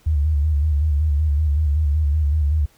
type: tone with vibrato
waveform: sine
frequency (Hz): 74.8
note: D2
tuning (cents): +32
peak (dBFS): -15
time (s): 0.06-2.66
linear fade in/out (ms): 10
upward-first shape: square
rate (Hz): 5.3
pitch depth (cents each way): 69
effects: pink hiss -56 dBFS RMS until 2.77 s